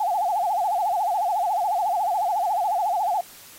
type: tone with vibrato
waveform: sine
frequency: 774 Hz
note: G5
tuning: 22 cents flat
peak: -20 dBFS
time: 0-3.21 s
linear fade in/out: 5 ms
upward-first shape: sine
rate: 14 Hz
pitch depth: 200 cents each way
effects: white hiss -46 dBFS RMS until 3.58 s + AAC 48 kbps